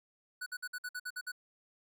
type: tone bursts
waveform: square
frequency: 1480 Hz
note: F#6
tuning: in tune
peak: -38 dBFS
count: 9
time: 0.41-1.319 s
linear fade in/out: 10 ms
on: 53 ms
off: 54 ms
effects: none